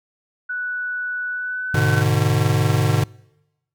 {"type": "tone with pitch glide", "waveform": "sine", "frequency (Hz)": [1480, 1519.9], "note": ["F#6", "F#6"], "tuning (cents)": [0, 46], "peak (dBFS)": -23, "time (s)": [0.49, 2.02], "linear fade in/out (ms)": 10, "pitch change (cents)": 46, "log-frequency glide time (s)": [1.3, 1.91]}
{"type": "chord", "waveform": "square", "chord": "G# diminished", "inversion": "none", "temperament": "just", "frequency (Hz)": [103.83, 124.59, 149.51], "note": ["G#2", "B2", "D3"], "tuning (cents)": [0, 16, 31], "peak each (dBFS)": -21, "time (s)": [1.74, 3.04], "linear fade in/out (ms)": 5}
{"effects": ["noise-tail reverb RT60 1.0 s tail -26 dB re dry"]}